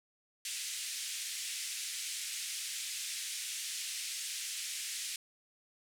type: band-pass noise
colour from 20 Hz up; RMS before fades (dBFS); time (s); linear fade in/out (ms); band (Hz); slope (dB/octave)
white; -40; 0.45-5.16; 2; 2100 to 9600; 24
effects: none